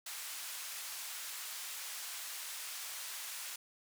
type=band-pass noise; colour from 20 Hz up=white; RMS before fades=-44 dBFS; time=0.06-3.56 s; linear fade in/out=5 ms; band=1000 to 13000 Hz; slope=12 dB/octave; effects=none